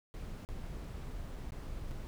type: noise with dropouts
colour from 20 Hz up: brown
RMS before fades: -42 dBFS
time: 0.14-2.07 s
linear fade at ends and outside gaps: 0 ms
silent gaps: 0.45-0.489 / 1.36-1.364 / 1.507-1.521 / 1.911-1.916 s
effects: none